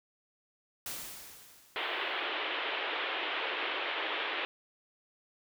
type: noise with exponential decay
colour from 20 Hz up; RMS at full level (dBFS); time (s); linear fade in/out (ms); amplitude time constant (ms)
white; -38; 0.86-2.29; 2; 310
type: band-pass noise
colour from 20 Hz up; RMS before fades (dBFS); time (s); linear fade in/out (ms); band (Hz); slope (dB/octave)
white; -35; 1.76-4.45; 0; 320 to 3400; 48
effects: none